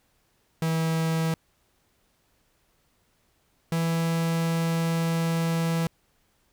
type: tone pair in turn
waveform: 45% pulse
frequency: 162.2 / 165.23 Hz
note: E3 / E3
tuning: -28 / +4 cents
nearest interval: unison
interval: 32 cents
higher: second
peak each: -23 dBFS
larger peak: neither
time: 0.62-1.34 / 3.72-5.87 s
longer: second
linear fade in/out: 2 ms
effects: pink hiss -68 dBFS RMS until 6.52 s